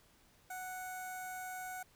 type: tone with notch filter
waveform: 15% pulse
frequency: 740 Hz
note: F#5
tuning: in tune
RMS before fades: -44 dBFS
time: 0.5-1.83 s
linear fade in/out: 5 ms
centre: 3100 Hz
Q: 0.58
effects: pink hiss -67 dBFS RMS until 1.95 s